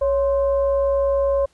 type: tone with frequency modulation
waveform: sine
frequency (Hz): 554.4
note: C#5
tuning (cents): 0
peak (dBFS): -16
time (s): 0.01-1.46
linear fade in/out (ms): 10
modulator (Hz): 494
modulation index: 0.4
effects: pink hiss -60 dBFS RMS until 1.53 s + resampled to 24000 Hz